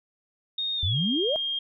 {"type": "tone with pitch glide", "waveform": "sine", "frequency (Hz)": [3700, 3221], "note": ["A#7", "G7"], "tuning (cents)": [-14, 46], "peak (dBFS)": -26, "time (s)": [0.58, 1.59], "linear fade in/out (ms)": 5, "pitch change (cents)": -240, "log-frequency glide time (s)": [0.76, 0.98]}
{"type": "exponential sweep", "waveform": "sine", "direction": "up", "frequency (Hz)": [81.2, 661], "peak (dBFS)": -24, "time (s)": [0.83, 1.36], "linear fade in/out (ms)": 0}
{"effects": []}